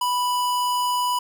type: tone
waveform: square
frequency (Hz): 987.8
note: B5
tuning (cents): 0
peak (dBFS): -21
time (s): 0.01-1.19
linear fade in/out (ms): 5
effects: none